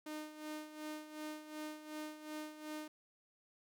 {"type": "tone with tremolo", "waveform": "sawtooth", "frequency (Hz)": 305.9, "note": "D#4", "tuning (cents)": -29, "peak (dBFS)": -38, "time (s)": [0.06, 2.88], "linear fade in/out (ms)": 5, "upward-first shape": "sine", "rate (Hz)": 2.7, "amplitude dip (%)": 70, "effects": []}